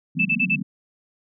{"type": "band-pass noise", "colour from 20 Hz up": "white", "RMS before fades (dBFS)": -27, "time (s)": [0.15, 0.63], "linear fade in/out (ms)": 10, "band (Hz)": [150, 250], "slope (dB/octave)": 96}
{"type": "tone bursts", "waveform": "sine", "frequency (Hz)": 2637, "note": "E7", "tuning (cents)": 0, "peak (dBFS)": -17, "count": 4, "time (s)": [0.19, 0.559], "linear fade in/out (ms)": 10, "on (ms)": 63, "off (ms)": 39}
{"effects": []}